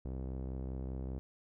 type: tone with low-pass filter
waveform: sawtooth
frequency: 65.1 Hz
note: C2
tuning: 8 cents flat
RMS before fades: -40 dBFS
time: 0.05-1.19 s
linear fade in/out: 0 ms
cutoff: 480 Hz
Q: 0.95
effects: none